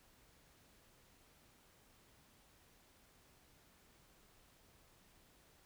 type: silence
effects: pink hiss -68 dBFS RMS until 5.65 s